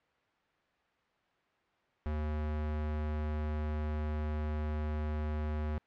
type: tone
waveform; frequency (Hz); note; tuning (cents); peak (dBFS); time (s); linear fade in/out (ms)
square; 76; D#2; -40; -33; 2.06-5.78; 0
effects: white hiss -71 dBFS RMS until 5.86 s + low-pass 2000 Hz 12 dB/octave